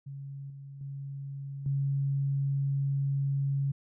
sine tone with level steps, 138.59 Hz, C#3, in tune, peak -38 / -42 / -36 / -26 dBFS, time 0.06-3.72 s, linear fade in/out 10 ms, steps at 0.5 / 0.81 / 1.66 s, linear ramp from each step 2 ms, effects none

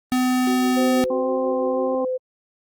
square tone, 253.3 Hz, B3, 44 cents sharp, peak -18 dBFS, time 0.12-1.04 s, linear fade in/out 0 ms
sine tone with tremolo, 373.1 Hz, F#4, 14 cents sharp, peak -25 dBFS, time 0.47-1.95 s, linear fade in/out 2 ms, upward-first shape sine, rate 6.1 Hz, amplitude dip 55%
sine tone with vibrato, 515 Hz, C5, 28 cents flat, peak -21 dBFS, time 0.76-2.18 s, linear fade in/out 20 ms, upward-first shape square, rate 2 Hz, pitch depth 11 cents each way
harmonic tone, 261.9 Hz, C4, 2 cents sharp, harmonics 1 / 3 / 4, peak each -26 / -31 / -32 dBFS, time 1.1-2.05 s, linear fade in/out 5 ms
effects Opus 32 kbps

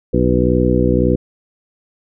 harmonic tone, 61.74 Hz, B1, in tune, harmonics 1 / 2 / 3 / 4 / 5 / 6 / 8, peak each -19 / -19 / -19 / -19 / -19 / -19 / -19 dBFS, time 0.13-1.16 s, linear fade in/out 10 ms, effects none

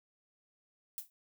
violet noise with exponential decay, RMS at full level -37 dBFS, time 0.98-1.1 s, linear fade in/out 0 ms, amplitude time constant 26 ms, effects none

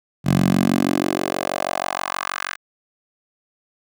10% pulse tone with high-pass filter sweep, 46.25 Hz, F#1, in tune, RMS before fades -21 dBFS, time 0.24-2.57 s, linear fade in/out 50 ms, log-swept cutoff 140 to 1600 Hz, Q 2.4, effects none

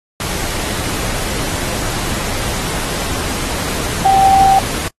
sine tone in noise, 776 Hz, G5, 18 cents flat, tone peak -7 dBFS, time 4.05-4.59 s, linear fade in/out 2 ms, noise pink, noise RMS -21 dBFS, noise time 0.2-4.88 s, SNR +11 dB, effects noise-tail reverb RT60 0.1 s tail -26 dB re dry + AAC 32 kbps

